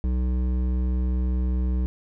sine tone with hard clipping, 62.5 Hz, B1, 21 cents sharp, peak -23 dBFS, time 0.04-1.86 s, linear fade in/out 0 ms, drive 11 dB, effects none

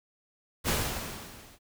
pink noise with level ramp, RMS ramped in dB -25 to -55 dBFS, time 0.64-1.59 s, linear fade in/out 50 ms, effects none

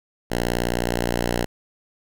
5% pulse tone, 59.5 Hz, A#1, 36 cents sharp, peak -10 dBFS, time 0.3-1.46 s, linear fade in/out 20 ms, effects none

